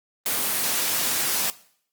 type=high-pass noise; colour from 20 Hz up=white; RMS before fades=-24 dBFS; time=0.26-1.5 s; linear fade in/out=0 ms; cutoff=140 Hz; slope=12 dB/octave; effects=noise-tail reverb RT60 0.6 s tail -19 dB re dry + Opus 24 kbps